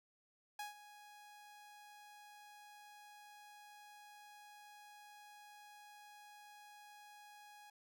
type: tone with ADSR envelope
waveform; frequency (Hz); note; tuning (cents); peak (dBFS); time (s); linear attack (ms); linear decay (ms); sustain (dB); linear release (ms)
sawtooth; 830.6; G#5; 0; -38; 0.59-7.7; 4; 140; -15; 4
effects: none

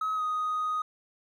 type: tone with pitch glide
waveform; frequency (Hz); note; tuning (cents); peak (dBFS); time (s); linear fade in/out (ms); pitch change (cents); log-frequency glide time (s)
triangle; 1277 to 1247.1; D#6 to D#6; +45 to +4; -24; 0.01-0.82; 5; -41; 0.15-0.22
effects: tanh soft clip ceiling -23 dBFS

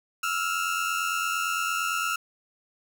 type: tone pair together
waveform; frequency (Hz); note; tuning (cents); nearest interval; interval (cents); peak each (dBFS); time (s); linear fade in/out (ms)
30% pulse; 1311.2 / 1400; E6 / F6; -10 / +4; minor second; 114; -26; 0.23-2.16; 5
effects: 10-bit

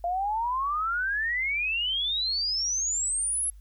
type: exponential sweep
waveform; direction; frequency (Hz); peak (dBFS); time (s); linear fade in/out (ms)
sine; up; 681 to 11175; -25; 0.04-3.5; 2
effects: added 50 Hz sine -45 dBFS peak until 3.6 s + white hiss -70 dBFS RMS until 3.6 s

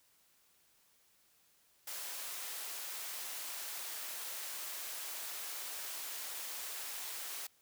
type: high-pass noise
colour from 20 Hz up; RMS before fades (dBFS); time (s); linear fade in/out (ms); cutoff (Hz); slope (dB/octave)
white; -43; 1.87-7.47; 5; 520; 12
effects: white hiss -70 dBFS RMS until 7.61 s

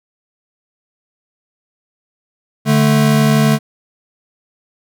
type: tone pair together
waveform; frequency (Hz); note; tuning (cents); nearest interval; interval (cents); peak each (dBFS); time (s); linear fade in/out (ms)
square; 146.83 / 219.1; D3 / A3; 0 / -7; perfect fifth; 693; -13; 2.65-3.59; 50
effects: none

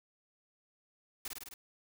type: noise with echo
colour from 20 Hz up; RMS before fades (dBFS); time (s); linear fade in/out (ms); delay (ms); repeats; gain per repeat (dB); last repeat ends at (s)
white; -40; 1.25-1.28; 2; 52; 5; -2; 1.54
effects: none

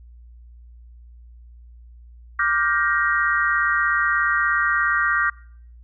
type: chord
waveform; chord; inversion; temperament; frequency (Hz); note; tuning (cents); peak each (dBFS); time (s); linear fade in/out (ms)
sine; G minor seventh; second; just; 1176 / 1411.2 / 1568 / 1881.6; D6 / F6 / G6 / Bb6; +2 / +18 / 0 / +16; -23; 2.39-5.3; 5
effects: noise-tail reverb RT60 0.6 s tail -25 dB re dry + added 59 Hz sine -42 dBFS peak until 5.83 s

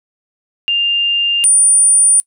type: tone pair in turn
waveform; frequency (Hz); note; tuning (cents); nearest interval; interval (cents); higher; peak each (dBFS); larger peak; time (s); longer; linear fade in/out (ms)
sine; 2800 / 9345; F7 / D9; +4 / -10; octave + major sixth; 2086; second; -11 / -7; second; 0.68-1.44 / 1.44-2.2; neither; 0
effects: noise-tail reverb RT60 0.1 s tail -21 dB re dry

